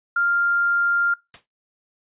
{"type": "tone", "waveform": "sine", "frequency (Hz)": 1396.9, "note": "F6", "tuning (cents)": 0, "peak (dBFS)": -17, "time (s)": [0.16, 1.14], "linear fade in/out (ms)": 5}
{"type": "noise with exponential decay", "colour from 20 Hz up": "white", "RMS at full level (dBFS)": -35, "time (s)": [1.34, 1.46], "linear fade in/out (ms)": 1, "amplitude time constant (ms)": 24}
{"effects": ["noise-tail reverb RT60 0.2 s tail -22 dB re dry", "resampled to 8000 Hz"]}